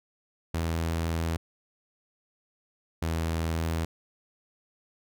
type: tone pair in turn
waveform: sawtooth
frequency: 82.41 / 81.75 Hz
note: E2 / E2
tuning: 0 / -14 cents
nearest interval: unison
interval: 14 cents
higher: first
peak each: -23 dBFS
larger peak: neither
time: 0.54-1.37 / 3.02-3.85 s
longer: neither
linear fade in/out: 5 ms
effects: none